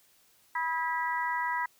harmonic tone with a mistuned harmonic, 325.7 Hz, E4, 21 cents flat, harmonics 3 / 4 / 5 / 6, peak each -30 / -40 / -37 / -34 dBFS, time 0.55-1.66 s, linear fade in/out 5 ms, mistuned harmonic 4, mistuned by -36 cents, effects white hiss -64 dBFS RMS until 1.79 s

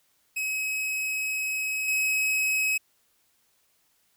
45% pulse tone with level steps, 2554 Hz, D#7, 45 cents sharp, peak -27 / -23 dBFS, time 0.36-2.78 s, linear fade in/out 10 ms, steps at 1.88 s, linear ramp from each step 2 ms, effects white hiss -68 dBFS RMS until 4.16 s

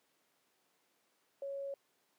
sine tone, 554.4 Hz, C#5, in tune, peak -38 dBFS, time 1.42-1.74 s, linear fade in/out 2 ms, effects pink hiss -75 dBFS RMS until 2.18 s + high-pass 300 Hz 12 dB/octave

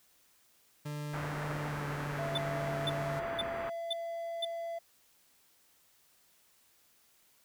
40% pulse tone with pitch glide, 148.1 to 145.05 Hz, D3 to D3, +15 to -21 cents, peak -36 dBFS, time 0.85-3.2 s, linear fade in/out 10 ms, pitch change -36 cents, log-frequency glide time 1.63-1.9 s
white low-pass noise, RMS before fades -41 dBFS, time 1.13-3.7 s, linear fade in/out 10 ms, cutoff 1800 Hz, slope 24 dB/octave
triangle tone, 673 Hz, E5, 36 cents sharp, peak -34 dBFS, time 2.18-4.79 s, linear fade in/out 10 ms
triangle tone bursts, 3520 Hz, A7, in tune, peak -29 dBFS, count 5, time 2.35-4.45 s, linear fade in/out 5 ms, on 28 ms, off 490 ms
effects white hiss -67 dBFS RMS until 7.44 s

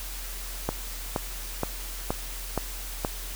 click train, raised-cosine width 1 ms, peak -11 dBFS, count 6, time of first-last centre 0.69-3.048 s, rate 2.12 Hz, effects added 42 Hz sine -36 dBFS peak until 3.35 s + white hiss -39 dBFS RMS until 3.35 s

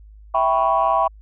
sine chord, C# half-diminished seventh, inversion first, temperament equal, 659.3 / 784 / 987.8 / 1108.7 Hz, E5 / G5 / B5 / C#6, 0 / 0 / 0 / 0 cents, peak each -20 dBFS, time 0.34-1.08 s, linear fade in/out 10 ms, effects tanh soft clip ceiling -7 dBFS + added 52 Hz sine -41 dBFS peak until 1.21 s

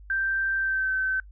sine tone with pitch glide, 1568 to 1535.7 Hz, G6 to G6, 0 to -36 cents, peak -23 dBFS, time 0.1-1.2 s, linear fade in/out 2 ms, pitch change -36 cents, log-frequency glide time 0.58-0.92 s, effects noise-tail reverb RT60 0.1 s tail -24 dB re dry + added 50 Hz sine -44 dBFS peak until 1.31 s

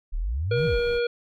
sine exponential two-way sweep, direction up then down, 31.88 to 170 to 31.88 Hz, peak -24 dBFS, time 0.12-0.8 s, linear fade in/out 20 ms, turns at 0.66 s
harmonic tone, 476.9 Hz, A#4, 39 cents sharp, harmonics 1 / 3 / 5 / 7 / 9, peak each -22 / -32 / -36 / -39 / -41 dBFS, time 0.51-1.07 s, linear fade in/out 5 ms
brown noise, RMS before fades -38 dBFS, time 0.54-1.01 s, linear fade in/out 50 ms
effects none

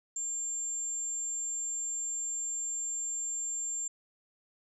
sine tone, 7340 Hz, A#8, 28 cents flat, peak -30 dBFS, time 0.16-3.88 s, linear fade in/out 5 ms, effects tanh soft clip ceiling -31 dBFS

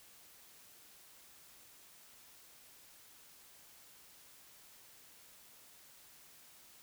silence, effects white hiss -60 dBFS RMS until 6.82 s

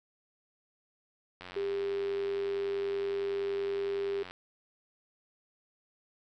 click train, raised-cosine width 0.3 ms, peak -28 dBFS, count 264, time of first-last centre 1.41-4.31 s, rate 90.7 Hz
sine tone, 398.1 Hz, G4, 27 cents sharp, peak -30 dBFS, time 1.56-4.23 s, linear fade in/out 5 ms
effects none

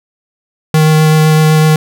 square tone with vibrato, 155.8 Hz, D#3, 3 cents sharp, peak -6 dBFS, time 0.74-1.76 s, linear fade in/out 2 ms, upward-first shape sine, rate 7.9 Hz, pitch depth 9 cents each way, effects none

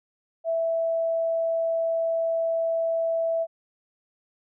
sine tone, 659.3 Hz, E5, in tune, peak -22 dBFS, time 0.44-3.47 s, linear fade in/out 50 ms, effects none

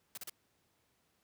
white noise bursts, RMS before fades -44 dBFS, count 3, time 0.15-0.297 s, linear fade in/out 2 ms, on 25 ms, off 36 ms, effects pink hiss -75 dBFS RMS until 1.23 s + high-pass 80 Hz 12 dB/octave

